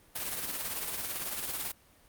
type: noise with tremolo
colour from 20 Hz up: white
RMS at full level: -33 dBFS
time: 0.15-1.72 s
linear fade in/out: 10 ms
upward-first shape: triangle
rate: 18 Hz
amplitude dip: 55%
effects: pink hiss -61 dBFS RMS until 2.08 s + Opus 32 kbps